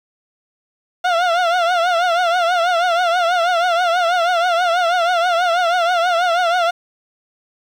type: tone with vibrato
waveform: 30% pulse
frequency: 698.5 Hz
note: F5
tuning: in tune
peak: -11 dBFS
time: 1.04-6.71 s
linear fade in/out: 10 ms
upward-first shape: triangle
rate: 6.2 Hz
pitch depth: 110 cents each way
effects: low-pass 4000 Hz 12 dB/octave + 7-bit